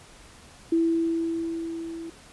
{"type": "tone with level ramp", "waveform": "sine", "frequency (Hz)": 330.7, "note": "E4", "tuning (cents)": 6, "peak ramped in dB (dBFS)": [-18, -34], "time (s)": [0.72, 2.1], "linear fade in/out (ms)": 5, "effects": ["pink hiss -50 dBFS RMS until 2.32 s", "resampled to 24000 Hz"]}